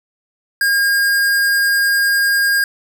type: tone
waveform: square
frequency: 1619 Hz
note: G#6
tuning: 45 cents flat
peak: -13 dBFS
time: 0.61-2.64 s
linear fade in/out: 2 ms
effects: none